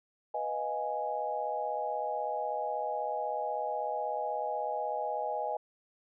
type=chord; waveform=sine; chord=F half-diminished seventh; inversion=second; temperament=equal; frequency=493.9 / 622.3 / 698.5 / 830.6 Hz; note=Cb5 / Eb5 / F5 / Ab5; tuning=0 / 0 / 0 / 0 cents; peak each=-39 / -36 / -40 / -34 dBFS; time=0.34-5.57 s; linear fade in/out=5 ms; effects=none